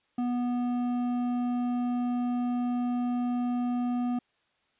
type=tone with hard clipping; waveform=triangle; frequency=244.6 Hz; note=B3; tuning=16 cents flat; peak=-28 dBFS; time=0.18-4.19 s; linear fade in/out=5 ms; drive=12 dB; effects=white hiss -71 dBFS RMS until 4.79 s + resampled to 8000 Hz